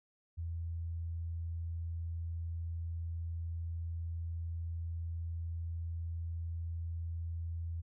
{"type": "tone", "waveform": "sine", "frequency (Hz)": 83.5, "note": "E2", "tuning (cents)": 23, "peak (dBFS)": -36, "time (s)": [0.37, 7.82], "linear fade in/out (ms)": 20, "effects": []}